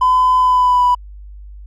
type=tone with pitch glide; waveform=triangle; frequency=1012 to 987.2 Hz; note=B5 to B5; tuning=+42 to -1 cents; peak=-6 dBFS; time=0.01-0.95 s; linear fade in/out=10 ms; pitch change=-43 cents; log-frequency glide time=0.38-0.84 s; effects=tanh soft clip ceiling -6 dBFS + added 50 Hz sine -32 dBFS peak until 1.66 s